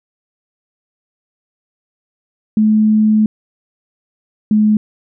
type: tone pair in turn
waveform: sine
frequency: 215.3 / 213.1 Hz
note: A3 / G#3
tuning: -37 / +45 cents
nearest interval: unison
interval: 18 cents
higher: first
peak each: -8 dBFS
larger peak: neither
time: 2.57-3.26 / 4.51-4.77 s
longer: first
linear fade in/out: 2 ms
effects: none